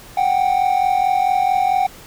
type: tone pair together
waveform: triangle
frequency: 739.5 / 784 Hz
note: F#5 / G5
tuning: -1 / 0 cents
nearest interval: minor second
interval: 101 cents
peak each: -15 dBFS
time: 0.17-1.87 s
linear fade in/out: 5 ms
effects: pink hiss -41 dBFS RMS until 2.06 s